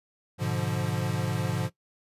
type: chord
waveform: square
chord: G# diminished seventh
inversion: none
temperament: equal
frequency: 103.83 / 123.47 / 146.83 / 174.61 Hz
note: G#2 / B2 / D3 / F3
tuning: 0 / 0 / 0 / 0 cents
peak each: -33 dBFS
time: 0.38-1.7 s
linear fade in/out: 50 ms
effects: noise-tail reverb RT60 0.1 s tail -17 dB re dry + resampled to 32000 Hz